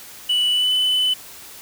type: tone with pitch glide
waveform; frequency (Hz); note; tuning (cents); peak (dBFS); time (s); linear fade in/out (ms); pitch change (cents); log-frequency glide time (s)
sine; 2960 to 3010; F#7 to F#7; 0 to +29; -13; 0.29-1.14; 10; +29; 0.52-0.72
effects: tanh soft clip ceiling -15 dBFS + white hiss -40 dBFS RMS until 1.61 s